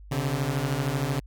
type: beating tone pair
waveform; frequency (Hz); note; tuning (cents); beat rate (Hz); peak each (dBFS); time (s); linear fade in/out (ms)
sawtooth; 130.81 / 143.81; C3 / D3; 0 / -36; 13; -24; 0.11-1.2; 10
effects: added 50 Hz sine -43 dBFS peak until 1.26 s